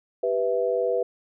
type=chord; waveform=sine; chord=E minor; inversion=first; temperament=equal; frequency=392 / 493.9 / 659.3 Hz; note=G4 / B4 / E5; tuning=0 / 0 / 0 cents; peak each=-28 / -23 / -28 dBFS; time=0.23-1.03 s; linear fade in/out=5 ms; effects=none